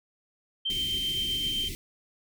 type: tone with tremolo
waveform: sine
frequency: 3132 Hz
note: G7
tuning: 2 cents flat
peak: -26 dBFS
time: 0.65-1.69 s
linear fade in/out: 10 ms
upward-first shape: sine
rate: 7.7 Hz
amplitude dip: 25%
type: band-stop noise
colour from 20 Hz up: pink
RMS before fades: -38 dBFS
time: 0.7-1.75 s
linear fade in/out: 0 ms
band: 410 to 2000 Hz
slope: 96 dB/octave
effects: none